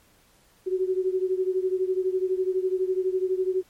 sine beating tone pair, 370 / 382 Hz, F#4 / G4, 0 / -45 cents, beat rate 12 Hz, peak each -24 / -27 dBFS, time 0.66-3.63 s, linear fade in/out 20 ms, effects pink hiss -60 dBFS RMS until 3.69 s + MP3 64 kbps

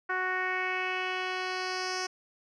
10% pulse tone with low-pass filter sweep, 370 Hz, F#4, in tune, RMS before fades -32 dBFS, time 0.09-2.07 s, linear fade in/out 10 ms, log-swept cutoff 1600 to 5800 Hz, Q 2.9, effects none

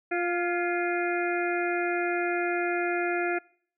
harmonic tone with a mistuned harmonic, 350 Hz, F4, 4 cents sharp, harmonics 1 / 2 / 4 / 5 / 6 / 7, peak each -28 / -31 / -34 / -35 / -36 / -36 dBFS, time 0.11-3.39 s, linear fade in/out 10 ms, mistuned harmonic 5, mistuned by -45 cents, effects noise-tail reverb RT60 0.6 s tail -25 dB re dry

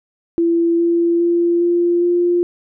sine tone with pitch steps, 337.1 / 340.2 / 343.4 / 346.6 / 349.8 Hz, E4 / F4 / F4 / F4 / F4, +39 / -45 / -29 / -13 / +3 cents, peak -12 dBFS, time 0.38-2.43 s, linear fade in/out 0 ms, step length 410 ms, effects none

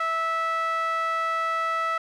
sawtooth tone with band-pass filter, 655 Hz, E5, 11 cents flat, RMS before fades -26 dBFS, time 0-1.98 s, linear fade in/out 5 ms, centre 1500 Hz, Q 4.7, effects none

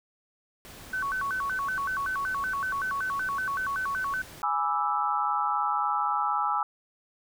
pink noise, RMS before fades -46 dBFS, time 0.65-4.42 s, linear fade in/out 0 ms
sine tone with vibrato, 1300 Hz, E6, 24 cents flat, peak -27 dBFS, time 0.93-4.22 s, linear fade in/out 5 ms, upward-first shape square, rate 5.3 Hz, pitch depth 270 cents each way
sine chord, E dominant seventh, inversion first, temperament equal, 830.6 / 987.8 / 1174.7 / 1318.5 Hz, G#5 / B5 / D6 / E6, 0 / 0 / 0 / 0 cents, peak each -29 / -32 / -32 / -28 dBFS, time 4.43-6.63 s, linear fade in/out 2 ms
effects none

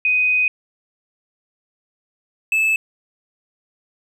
sine / triangle tone pair in turn, 2500 / 2616 Hz, D#7 / E7, +8 / -14 cents, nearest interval minor second, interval 78 cents, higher second, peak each -14 / -13 dBFS, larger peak second, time 0.05-0.48 / 2.52-2.76 s, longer first, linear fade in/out 2 ms, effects none

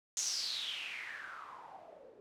blue noise with low-pass filter sweep, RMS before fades -42 dBFS, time 0.17-2.2 s, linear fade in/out 0 ms, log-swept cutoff 6600 to 430 Hz, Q 7.4, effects none

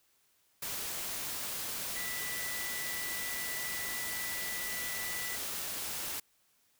sine tone in noise, 1975.5 Hz, B6, in tune, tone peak -40 dBFS, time 1.96-5.36 s, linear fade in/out 5 ms, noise white, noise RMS -38 dBFS, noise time 0.62-6.2 s, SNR -5 dB, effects white hiss -71 dBFS RMS until 6.79 s

